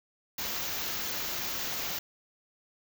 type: band-stop noise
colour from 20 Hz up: white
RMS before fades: -34 dBFS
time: 0.38-1.99 s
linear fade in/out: 5 ms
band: 7100 to 13000 Hz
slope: 96 dB/octave
effects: none